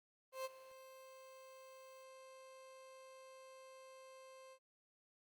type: tone with ADSR envelope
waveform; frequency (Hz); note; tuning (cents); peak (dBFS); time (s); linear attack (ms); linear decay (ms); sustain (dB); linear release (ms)
30% pulse; 525; C5; +6; -37; 0.32-4.59; 130; 29; -17; 67
effects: Opus 24 kbps